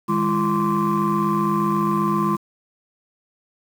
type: tone cluster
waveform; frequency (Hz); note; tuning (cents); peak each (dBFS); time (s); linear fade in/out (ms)
sine; 156.7 / 204.7 / 338.7 / 1042 / 1157; D#3 / G#3 / E4 / C6 / D6; +13 / -25 / +47 / -7 / -26; -26 / -21 / -23 / -22 / -25; 0.08-2.37; 20
effects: tanh soft clip ceiling -11 dBFS + 7-bit